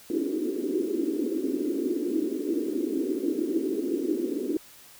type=band-pass noise; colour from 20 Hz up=white; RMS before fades=-28 dBFS; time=0.1-4.57 s; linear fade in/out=2 ms; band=270 to 380 Hz; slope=48 dB/octave; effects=white hiss -51 dBFS RMS until 4.99 s